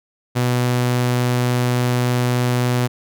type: tone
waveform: sawtooth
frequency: 123.47 Hz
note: B2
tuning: in tune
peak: -12 dBFS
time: 0.35-2.88 s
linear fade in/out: 20 ms
effects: none